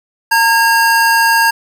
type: tone pair together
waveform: square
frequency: 913 / 1629.9 Hz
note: A#5 / G#6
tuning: -36 / -33 cents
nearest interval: minor seventh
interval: 1003 cents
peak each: -12 dBFS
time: 0.31-1.51 s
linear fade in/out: 10 ms
effects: none